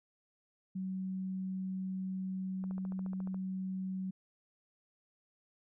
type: tone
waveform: sine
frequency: 188.3 Hz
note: F#3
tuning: 31 cents sharp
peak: -35 dBFS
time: 0.75-4.11 s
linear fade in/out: 10 ms
type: click train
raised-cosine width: 1 ms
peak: -36 dBFS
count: 11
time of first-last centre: 2.64-3.344 s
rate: 14.2 Hz
effects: none